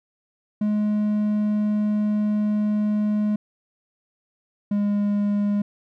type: tone pair in turn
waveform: triangle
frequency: 210.2 / 204.8 Hz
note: G#3 / G#3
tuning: +21 / -24 cents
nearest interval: unison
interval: 45 cents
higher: first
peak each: -17 dBFS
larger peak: neither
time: 0.61-3.36 / 4.71-5.62 s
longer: first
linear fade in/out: 5 ms
effects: none